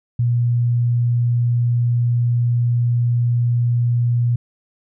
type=tone; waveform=sine; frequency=120 Hz; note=B2; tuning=49 cents flat; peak=-14 dBFS; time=0.19-4.36 s; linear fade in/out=5 ms; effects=none